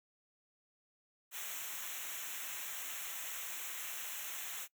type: noise with comb filter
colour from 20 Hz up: white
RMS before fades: -43 dBFS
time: 1.31-4.68 s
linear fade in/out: 50 ms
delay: 0.21 ms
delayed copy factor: -0.9
effects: noise-tail reverb RT60 0.1 s tail -21 dB re dry